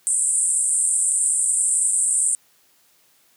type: band-pass noise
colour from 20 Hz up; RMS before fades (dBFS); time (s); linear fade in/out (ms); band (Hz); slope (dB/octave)
white; -20; 0.07-2.35; 0; 8000 to 9300; 96
effects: white hiss -59 dBFS RMS until 3.36 s + high-pass 100 Hz 12 dB/octave